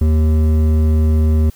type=tone with hard clipping; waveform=triangle; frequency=78 Hz; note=D#2; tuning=5 cents sharp; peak=-12 dBFS; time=0.01-1.5 s; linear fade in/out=5 ms; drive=14 dB; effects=white hiss -48 dBFS RMS until 1.55 s